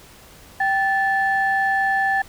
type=tone pair together; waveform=sine; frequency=780.5 / 1748 Hz; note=G5 / A6; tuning=-8 / -12 cents; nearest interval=octave + major second; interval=1396 cents; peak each=-19 dBFS; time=0.6-2.22 s; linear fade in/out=5 ms; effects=tanh soft clip ceiling -10 dBFS + pink hiss -46 dBFS RMS until 2.28 s